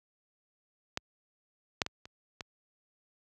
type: clicks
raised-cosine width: 0.2 ms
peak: -14 / -9 / -18 / -29 / -21 dBFS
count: 5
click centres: 0.974 / 1.818 / 1.864 / 2.055 / 2.408 s
effects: high-pass 60 Hz 12 dB/octave